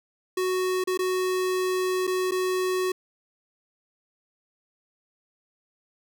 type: tone with dropouts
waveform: square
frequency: 370 Hz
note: F#4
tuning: in tune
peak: -24 dBFS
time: 0.37-2.92 s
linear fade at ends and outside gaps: 5 ms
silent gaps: 0.84-0.873 / 0.975-0.99 / 2.07-2.075 / 2.311-2.318 s
effects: none